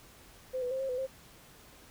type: tone with pitch steps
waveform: sine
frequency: 515 / 495.3 / 527 / 536 / 502 / 529 Hz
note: C5 / B4 / C5 / C5 / B4 / C5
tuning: -28 / +5 / +12 / +42 / +28 / +19 cents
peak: -31 dBFS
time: 0.53-1.07 s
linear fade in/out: 20 ms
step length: 90 ms
effects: pink hiss -56 dBFS RMS until 1.9 s